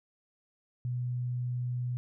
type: tone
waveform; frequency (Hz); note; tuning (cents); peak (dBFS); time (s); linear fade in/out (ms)
sine; 123.47; B2; 0; -30; 0.85-1.97; 0
effects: none